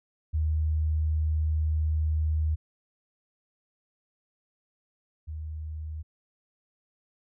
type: tone pair in turn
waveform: sine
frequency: 77.78 / 77.78 Hz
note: D#2 / D#2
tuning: 0 / 0 cents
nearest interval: unison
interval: 0 cents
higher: neither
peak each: -23 / -33 dBFS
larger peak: first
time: 0.33-2.56 / 5.27-6.03 s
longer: first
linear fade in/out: 20 ms
effects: none